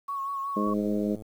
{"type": "tone with vibrato", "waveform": "sine", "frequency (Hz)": 1105, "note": "C#6", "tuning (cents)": -6, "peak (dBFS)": -29, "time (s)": [0.08, 0.74], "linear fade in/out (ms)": 10, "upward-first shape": "sine", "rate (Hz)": 5.4, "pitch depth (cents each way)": 27}
{"type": "harmonic tone", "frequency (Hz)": 103.9, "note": "G#2", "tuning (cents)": 1, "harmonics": [2, 3, 4, 5, 6], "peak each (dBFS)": [-27, -31, -33, -35, -37], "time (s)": [0.56, 1.16], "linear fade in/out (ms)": 10}
{"type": "click train", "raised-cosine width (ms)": 2, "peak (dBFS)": -31, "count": 60, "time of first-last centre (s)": [0.67, 1.221], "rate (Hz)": 107}
{"effects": ["9-bit"]}